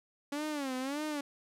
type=tone with vibrato; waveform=sawtooth; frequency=280 Hz; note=C#4; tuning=18 cents sharp; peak=-30 dBFS; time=0.32-1.21 s; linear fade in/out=5 ms; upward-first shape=sine; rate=1.7 Hz; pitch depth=160 cents each way; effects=low-pass 12000 Hz 12 dB/octave